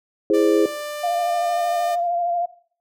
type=chord; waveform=sine; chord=E augmented; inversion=none; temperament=equal; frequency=329.6 / 415.3 / 523.3 Hz; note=E4 / G#4 / B#4; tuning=0 / 0 / 0 cents; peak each=-18 / -17 / -21 dBFS; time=0.3-0.66 s; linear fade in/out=2 ms
type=tone with pitch glide; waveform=sawtooth; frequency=590 to 602.4 Hz; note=D5 to D5; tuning=+8 to +44 cents; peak=-24 dBFS; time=0.33-1.96 s; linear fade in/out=20 ms; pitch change=+36 cents; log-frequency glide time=0.63-1.64 s
type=tone with vibrato; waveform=sine; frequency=695 Hz; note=F5; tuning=9 cents flat; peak=-19 dBFS; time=1.03-2.46 s; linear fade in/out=10 ms; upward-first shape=sine; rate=13 Hz; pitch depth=30 cents each way
effects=noise-tail reverb RT60 0.5 s tail -17 dB re dry